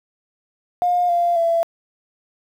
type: tone with pitch steps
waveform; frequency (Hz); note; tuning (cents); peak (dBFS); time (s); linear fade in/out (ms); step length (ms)
triangle; 711 / 693 / 671; F5 / F5 / E5; +31 / -14 / +31; -11; 0.82-1.63; 0; 270
effects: tanh soft clip ceiling -13 dBFS + 8-bit